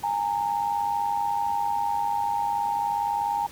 sine tone pair together, 818.7 / 919 Hz, G#5 / A#5, -25 / -25 cents, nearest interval major second, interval 200 cents, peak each -26 dBFS, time 0.03-3.47 s, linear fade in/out 10 ms, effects pink hiss -45 dBFS RMS until 3.51 s + high-pass 60 Hz 12 dB/octave

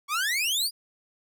sawtooth exponential sweep, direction up, 1100 to 4978 Hz, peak -21 dBFS, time 0.08-0.71 s, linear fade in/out 50 ms, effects none

